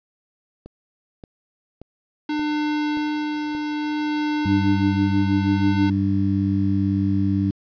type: click train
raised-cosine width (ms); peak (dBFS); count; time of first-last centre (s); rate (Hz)
2; -25; 6; 0.66-3.55; 1.73
type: tone with tremolo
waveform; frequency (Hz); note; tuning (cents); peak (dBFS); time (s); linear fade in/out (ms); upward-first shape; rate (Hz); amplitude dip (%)
square; 300.2; D4; +38; -21; 2.29-5.9; 5; sine; 0.6; 35
type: harmonic tone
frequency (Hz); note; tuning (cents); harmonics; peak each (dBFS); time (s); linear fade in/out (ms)
98; G2; 0; 1 / 2 / 3; -22 / -22 / -22; 4.45-7.51; 5
effects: resampled to 11025 Hz + 8-bit